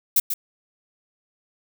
violet noise with echo, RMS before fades -17 dBFS, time 0.16-0.2 s, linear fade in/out 5 ms, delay 140 ms, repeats 1, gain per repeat -8 dB, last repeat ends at 0.34 s, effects none

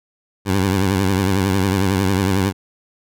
15% pulse tone with vibrato, 96 Hz, G2, 36 cents flat, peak -9 dBFS, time 0.45-2.53 s, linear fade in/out 50 ms, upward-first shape triangle, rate 11 Hz, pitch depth 110 cents each way, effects none

